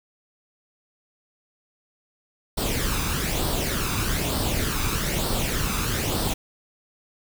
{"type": "noise with flanger", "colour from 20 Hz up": "pink", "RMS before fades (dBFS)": -25, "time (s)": [2.57, 6.34], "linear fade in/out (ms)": 10, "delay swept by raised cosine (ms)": [0.22, 0.82], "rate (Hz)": 1.1, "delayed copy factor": 0.55, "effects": []}